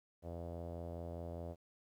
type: tone with low-pass filter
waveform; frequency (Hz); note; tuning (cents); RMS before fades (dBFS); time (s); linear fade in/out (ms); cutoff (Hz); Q
sawtooth; 84.9; F2; -48; -45; 0.22-1.56; 50; 610; 3.9
effects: 12-bit